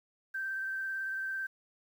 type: tone with vibrato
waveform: sine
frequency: 1560 Hz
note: G6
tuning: 9 cents flat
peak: -33 dBFS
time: 0.34-1.47 s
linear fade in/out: 10 ms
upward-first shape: square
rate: 18 Hz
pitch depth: 12 cents each way
effects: 10-bit